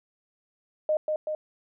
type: tone with echo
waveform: sine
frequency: 615 Hz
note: D#5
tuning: 20 cents flat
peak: -21 dBFS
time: 0.89-0.97 s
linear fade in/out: 2 ms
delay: 190 ms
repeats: 2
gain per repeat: -3 dB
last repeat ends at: 1.35 s
effects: none